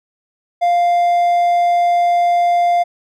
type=tone; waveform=triangle; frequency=698.5 Hz; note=F5; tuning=in tune; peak=-9 dBFS; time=0.61-2.84 s; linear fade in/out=20 ms; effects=none